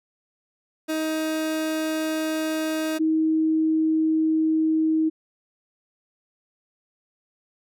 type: tone pair in turn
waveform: 30% pulse / sine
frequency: 314.7 / 316.7 Hz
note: D#4 / D#4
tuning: +20 / +31 cents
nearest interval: unison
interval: 11 cents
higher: second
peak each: -21 / -18 dBFS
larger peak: second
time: 0.88-2.99 / 2.99-5.1 s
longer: neither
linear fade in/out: 20 ms
effects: none

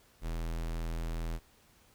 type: tone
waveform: square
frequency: 41.2 Hz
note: E1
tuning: in tune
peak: -34 dBFS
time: 0.21-1.4 s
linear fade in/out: 50 ms
effects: pink hiss -64 dBFS RMS until 1.94 s

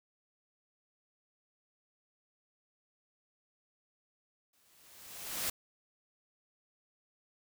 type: noise with exponential growth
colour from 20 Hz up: white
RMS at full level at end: -33 dBFS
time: 4.53-5.5 s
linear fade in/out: 5 ms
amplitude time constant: 210 ms
effects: none

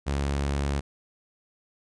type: tone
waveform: sawtooth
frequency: 70.3 Hz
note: C#2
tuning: 25 cents sharp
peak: -21 dBFS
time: 0.06-0.81 s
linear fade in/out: 20 ms
effects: resampled to 22050 Hz

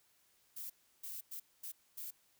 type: noise bursts at uneven times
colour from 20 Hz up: violet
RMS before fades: -45 dBFS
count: 5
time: 0.56-0.7 / 1.03-1.21 / 1.31-1.4 / 1.63-1.72 / 1.97-2.11 s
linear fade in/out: 10 ms
effects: white hiss -72 dBFS RMS until 2.39 s

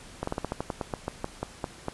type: slowing click train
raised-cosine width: 1 ms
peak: -15 dBFS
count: 15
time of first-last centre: 0.23-1.884 s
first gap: 44 ms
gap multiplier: 1.14
effects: pink hiss -48 dBFS RMS until 1.93 s + resampled to 24000 Hz

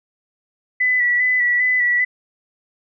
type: tone with vibrato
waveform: sine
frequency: 1975.5 Hz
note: B6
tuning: in tune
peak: -14 dBFS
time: 0.8-2.05 s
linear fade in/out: 10 ms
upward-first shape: square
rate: 2.5 Hz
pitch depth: 25 cents each way
effects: none

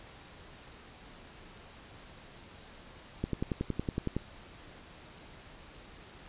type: click train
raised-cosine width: 3 ms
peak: -18 dBFS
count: 11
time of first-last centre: 3.24-4.166 s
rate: 10.8 Hz
effects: pink hiss -52 dBFS RMS until 6.28 s + resampled to 8000 Hz

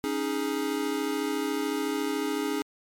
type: chord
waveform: square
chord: C# suspended second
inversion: none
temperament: equal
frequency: 277.2 / 311.1 / 415.3 Hz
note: C#4 / D#4 / G#4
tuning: 0 / 0 / 0 cents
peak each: -32 dBFS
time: 0.04-2.62 s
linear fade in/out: 0 ms
effects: MP3 64 kbps

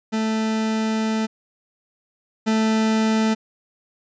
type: tone pair in turn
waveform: 40% pulse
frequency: 220 / 220 Hz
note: A3 / A3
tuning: 0 / 0 cents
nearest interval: unison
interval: 0 cents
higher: neither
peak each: -19 / -16 dBFS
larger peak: second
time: 0.12-1.27 / 2.46-3.35 s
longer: first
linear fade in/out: 20 ms
effects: resampled to 16000 Hz

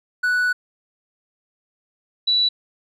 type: tone pair in turn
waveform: triangle / sine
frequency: 1480 / 3943 Hz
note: F#6 / B7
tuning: 0 / -4 cents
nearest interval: octave + perfect fourth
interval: 1696 cents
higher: second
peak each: -15 dBFS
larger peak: neither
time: 0.23-0.53 / 2.27-2.49 s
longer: first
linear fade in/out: 10 ms
effects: none

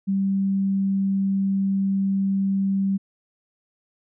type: tone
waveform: sine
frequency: 194.9 Hz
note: G3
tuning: 10 cents flat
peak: -19 dBFS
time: 0.07-2.98 s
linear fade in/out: 20 ms
effects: none

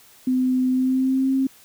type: tone with pitch glide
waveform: sine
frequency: 255.9 to 266.5 Hz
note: C4 to C4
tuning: -38 to +32 cents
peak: -17 dBFS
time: 0.27-1.47 s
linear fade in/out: 5 ms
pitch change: +70 cents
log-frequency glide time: 0.69-1.31 s
effects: white hiss -51 dBFS RMS until 1.64 s

